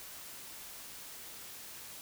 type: silence
effects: white hiss -48 dBFS RMS until 2.01 s